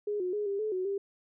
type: tone with pitch steps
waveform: sine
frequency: 415 / 363.3 / 416.9 / 398.3 / 430.7 / 370.3 / 396.9 Hz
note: G#4 / F#4 / G#4 / G4 / A4 / F#4 / G4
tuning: -1 / -32 / +7 / +28 / -37 / +1 / +22 cents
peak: -29 dBFS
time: 0.07-0.98 s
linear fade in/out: 5 ms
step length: 130 ms
effects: none